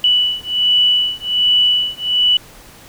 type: beating tone pair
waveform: sine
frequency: 2960 / 2961.3 Hz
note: F#7 / F#7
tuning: 0 / +1 cents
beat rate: 1.3 Hz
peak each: -15 dBFS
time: 0.04-2.37 s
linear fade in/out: 2 ms
effects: pink hiss -41 dBFS RMS until 2.88 s